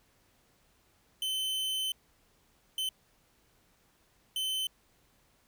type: tone bursts at uneven times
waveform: 45% pulse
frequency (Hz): 3060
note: G7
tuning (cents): -42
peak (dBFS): -30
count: 3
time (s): 1.22-1.92 / 2.78-2.89 / 4.36-4.67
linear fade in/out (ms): 2
effects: pink hiss -68 dBFS RMS until 5.47 s